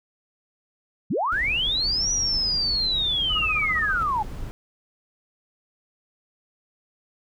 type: linear two-way sweep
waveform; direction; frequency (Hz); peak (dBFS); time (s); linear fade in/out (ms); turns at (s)
sine; up then down; 116.54 to 5880 to 808; -21; 1.1-4.23; 10; 2.11
type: noise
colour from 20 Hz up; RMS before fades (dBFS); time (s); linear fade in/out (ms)
brown; -34; 1.32-4.51; 0
type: tone with tremolo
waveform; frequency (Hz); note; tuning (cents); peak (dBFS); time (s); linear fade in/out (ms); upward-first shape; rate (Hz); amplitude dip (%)
sine; 1255; D#6; +15; -24; 3.29-4; 50; sine; 15; 100
type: noise with exponential growth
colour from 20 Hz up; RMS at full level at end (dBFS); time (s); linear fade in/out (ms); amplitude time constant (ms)
brown; -28; 3.89-4.03; 1; 30
effects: none